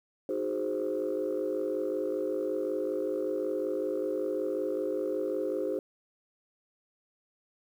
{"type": "chord", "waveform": "sine", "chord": "Ab dominant seventh", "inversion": "second", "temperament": "equal", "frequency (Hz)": [311.1, 370, 415.3, 523.3], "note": ["Eb4", "Gb4", "Ab4", "C5"], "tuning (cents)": [0, 0, 0, 0], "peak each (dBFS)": [-35, -34, -33, -32], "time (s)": [0.29, 5.79], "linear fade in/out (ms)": 2, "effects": ["tanh soft clip ceiling -22 dBFS", "10-bit"]}